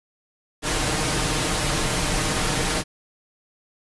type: noise with comb filter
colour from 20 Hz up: pink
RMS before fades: -23 dBFS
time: 0.62-2.84 s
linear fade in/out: 50 ms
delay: 6.5 ms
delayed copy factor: +0.5
effects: resampled to 24000 Hz